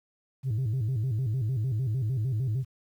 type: tone with vibrato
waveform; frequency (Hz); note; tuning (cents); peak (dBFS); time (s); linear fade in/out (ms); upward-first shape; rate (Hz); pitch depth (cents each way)
sine; 119.4; A#2; +42; -23; 0.43-2.65; 50; square; 6.6; 180
effects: tanh soft clip ceiling -24 dBFS + 10-bit